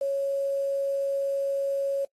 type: tone with quantisation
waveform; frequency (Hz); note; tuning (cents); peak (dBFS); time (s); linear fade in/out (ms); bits
sine; 553; C#5; -4; -24; 0.01-2.05; 5; 8
effects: noise-tail reverb RT60 0.1 s tail -26 dB re dry + AAC 32 kbps